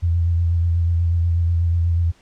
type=tone with vibrato; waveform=sine; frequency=84.9 Hz; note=F2; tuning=48 cents flat; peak=-15 dBFS; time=0.02-2.12 s; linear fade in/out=20 ms; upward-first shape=sine; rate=8.2 Hz; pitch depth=31 cents each way; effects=pink hiss -55 dBFS RMS until 2.21 s + low-pass 7000 Hz 12 dB/octave